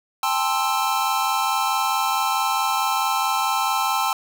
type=chord; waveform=square; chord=A minor seventh; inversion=third; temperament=equal with one note detuned; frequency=795.4 / 880 / 1046.5 / 1318.5 Hz; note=G5 / A5 / C6 / E6; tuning=+25 / 0 / 0 / 0 cents; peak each=-26 dBFS; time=0.23-4.13 s; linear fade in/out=2 ms; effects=none